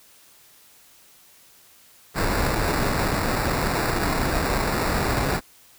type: noise with sample-and-hold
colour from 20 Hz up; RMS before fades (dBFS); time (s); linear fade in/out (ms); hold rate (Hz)
pink; -23; 2.14-5.41; 50; 3150
effects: white hiss -53 dBFS RMS until 5.78 s